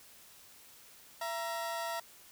30% pulse tone pair together, 672 / 942.2 Hz, E5 / A#5, +33 / +18 cents, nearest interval tritone, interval 585 cents, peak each -35 / -36 dBFS, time 1.21-2 s, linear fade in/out 5 ms, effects white hiss -57 dBFS RMS until 2.31 s

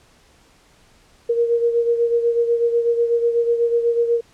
sine beating tone pair, 468 / 476.1 Hz, A#4 / A#4, +7 / +37 cents, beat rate 8.1 Hz, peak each -16 / -23 dBFS, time 1.29-4.21 s, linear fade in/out 10 ms, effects pink hiss -54 dBFS RMS until 4.33 s + low-pass 9000 Hz 12 dB/octave

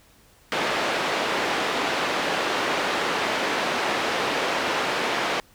pink band-pass noise, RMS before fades -25 dBFS, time 0.52-5.4 s, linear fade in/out 0 ms, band 390 to 3300 Hz, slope 12 dB/octave, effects pink hiss -56 dBFS RMS until 5.54 s

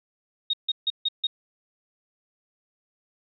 sine tone bursts, 3729 Hz, A#7, in tune, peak -21 dBFS, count 5, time 0.5-1.27 s, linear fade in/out 5 ms, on 34 ms, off 150 ms, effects none

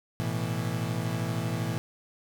35% pulse chord, A suspended second, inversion none, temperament equal with one note detuned, 110 / 122.69 / 164.81 Hz, A2 / B2 / E3, 0 / -11 / 0 cents, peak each -31 dBFS, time 0.2-1.78 s, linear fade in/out 0 ms, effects none

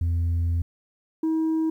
sine tone pair in turn, 84.7 / 319.8 Hz, E2 / D#4, +48 / +48 cents, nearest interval octave + major seventh, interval 2300 cents, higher second, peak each -18 dBFS, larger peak neither, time 0.01-0.62 / 1.23-1.7 s, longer first, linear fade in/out 5 ms, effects tanh soft clip ceiling -20 dBFS + 10-bit

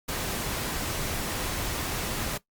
pink noise, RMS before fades -31 dBFS, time 0.08-2.38 s, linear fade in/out 10 ms, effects noise-tail reverb RT60 0.1 s tail -17 dB re dry + Opus 48 kbps

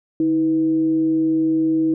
sine tone with frequency modulation, 320.1 Hz, D#4, 49 cents sharp, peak -15 dBFS, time 0.2-1.94 s, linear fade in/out 2 ms, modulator 173 Hz, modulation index 0.23, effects none

